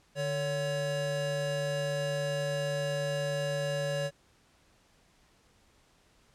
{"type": "tone pair together", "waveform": "square", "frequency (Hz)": [148.35, 563], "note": ["D3", "C#5"], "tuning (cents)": [18, 27], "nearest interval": "octave + major seventh", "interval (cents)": 2309, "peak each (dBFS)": [-35, -32], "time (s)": [0.15, 4.11], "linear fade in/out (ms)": 50, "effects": ["pink hiss -65 dBFS RMS until 6.34 s", "low-pass 9000 Hz 12 dB/octave"]}